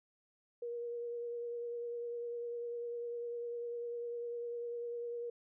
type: tone with vibrato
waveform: sine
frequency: 474.5 Hz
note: A#4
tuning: 31 cents sharp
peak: -38 dBFS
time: 0.62-5.3 s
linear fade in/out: 5 ms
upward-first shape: triangle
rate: 10 Hz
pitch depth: 20 cents each way
effects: none